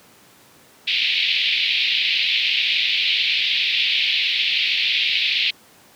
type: band-pass noise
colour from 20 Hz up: pink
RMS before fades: -20 dBFS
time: 0.87-5.51 s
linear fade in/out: 10 ms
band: 2300 to 4100 Hz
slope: 48 dB/octave
effects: pink hiss -50 dBFS RMS until 5.95 s + high-pass 150 Hz 12 dB/octave